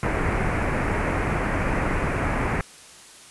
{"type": "low-pass noise", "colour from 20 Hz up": "pink", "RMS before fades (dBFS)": -24, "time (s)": [0.03, 2.61], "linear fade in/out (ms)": 0, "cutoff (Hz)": 2400, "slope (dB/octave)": 48, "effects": ["white hiss -46 dBFS RMS until 3.3 s", "resampled to 24000 Hz"]}